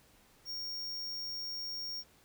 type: tone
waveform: square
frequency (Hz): 5550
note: F8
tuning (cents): -12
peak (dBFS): -38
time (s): 0.45-2.04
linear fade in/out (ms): 50
effects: pink hiss -64 dBFS RMS until 2.24 s